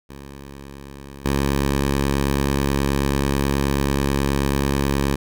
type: tone with level steps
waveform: 10% pulse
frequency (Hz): 69.3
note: C#2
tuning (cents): 0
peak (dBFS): -28 / -10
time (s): 0.09-5.16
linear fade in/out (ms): 10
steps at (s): 1.25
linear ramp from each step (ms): 2
effects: none